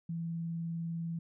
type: tone with vibrato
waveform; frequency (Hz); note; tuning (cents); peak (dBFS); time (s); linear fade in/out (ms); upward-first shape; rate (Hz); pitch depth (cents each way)
sine; 166.7; E3; +20; -34; 0.09-1.19; 5; sine; 20; 23
effects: none